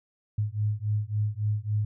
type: beating tone pair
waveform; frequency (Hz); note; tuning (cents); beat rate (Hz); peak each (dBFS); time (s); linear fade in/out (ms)
sine; 103.83 / 107.43; G#2 / A2; 0 / -41; 3.6; -28; 0.38-1.85; 5
effects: none